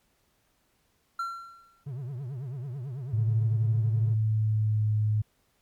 triangle tone with exponential decay, 1363 Hz, F6, 43 cents flat, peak -25 dBFS, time 1.19-1.84 s, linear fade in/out 5 ms, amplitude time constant 140 ms
triangle tone with vibrato, 130.81 Hz, C3, in tune, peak -31 dBFS, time 1.86-4.15 s, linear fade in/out 10 ms, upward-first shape triangle, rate 9.1 Hz, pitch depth 230 cents each way
sine tone with pitch glide, 110 to 106.93 Hz, A2 to A2, 0 to -49 cents, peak -22 dBFS, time 3.13-5.22 s, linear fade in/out 10 ms, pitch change -49 cents, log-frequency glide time 3.99-4.89 s
effects pink hiss -70 dBFS RMS until 5.61 s + MP3 96 kbps

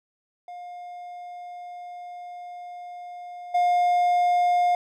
triangle tone with level steps, 710 Hz, F5, 28 cents sharp, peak -34 / -16 dBFS, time 0.48-4.75 s, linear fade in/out 2 ms, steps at 3.54 s, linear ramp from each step 10 ms, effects none

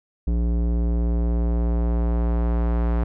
square tone with low-pass filter sweep, 58.27 Hz, A#1, in tune, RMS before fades -21 dBFS, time 0.27-3.04 s, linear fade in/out 5 ms, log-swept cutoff 330 to 1300 Hz, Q 0.78, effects none

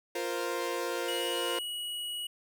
sawtooth chord, F suspended fourth, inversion none, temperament equal, 349.2 / 466.2 / 523.3 Hz, F4 / Bb4 / C5, 0 / 0 / 0 cents, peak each -32 dBFS, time 0.15-1.59 s, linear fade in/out 5 ms
square tone, 2914 Hz, F#7, 27 cents flat, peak -35 dBFS, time 1.08-2.27 s, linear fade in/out 5 ms
effects none

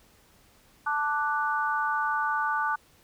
sine chord, D major, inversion second, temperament equal, 880 / 1174.7 / 1480 Hz, A5 / D6 / F#6, 0 / 0 / 0 cents, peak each -29 dBFS, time 0.86-2.76 s, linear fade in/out 10 ms, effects pink hiss -60 dBFS RMS until 3.03 s

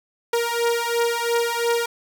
sawtooth beating tone pair, 467.9 / 470.8 Hz, A#4 / A#4, +6 / +17 cents, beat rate 2.9 Hz, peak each -19 dBFS, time 0.33-1.86 s, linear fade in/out 5 ms, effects none

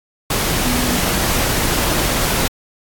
sine tone in noise, 246.9 Hz, B3, in tune, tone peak -20 dBFS, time 0.65-0.98 s, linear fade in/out 5 ms, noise pink, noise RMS -18 dBFS, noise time 0.3-2.48 s, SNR -5 dB, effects AAC 64 kbps

